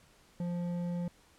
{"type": "tone with hard clipping", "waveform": "sine", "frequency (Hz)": 174.61, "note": "F3", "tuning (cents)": 0, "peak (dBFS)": -34, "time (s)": [0.4, 1.08], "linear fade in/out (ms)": 2, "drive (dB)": 8, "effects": ["pink hiss -63 dBFS RMS until 1.38 s", "low-pass 11000 Hz 12 dB/octave"]}